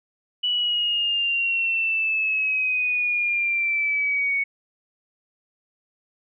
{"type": "exponential sweep", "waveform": "sine", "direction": "down", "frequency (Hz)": [2960, 2219], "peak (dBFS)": -20, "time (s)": [0.43, 4.44], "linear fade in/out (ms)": 10, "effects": []}